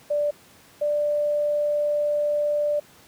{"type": "tone pair in turn", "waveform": "sine", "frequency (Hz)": [587.3, 590], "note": ["D5", "D5"], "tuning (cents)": [0, 8], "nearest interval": "unison", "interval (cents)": 8, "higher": "second", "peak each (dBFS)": -20, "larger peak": "neither", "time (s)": [[0.1, 0.31], [0.81, 2.8]], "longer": "second", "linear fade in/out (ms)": 10, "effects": ["pink hiss -52 dBFS RMS until 3.07 s", "high-pass 100 Hz 12 dB/octave"]}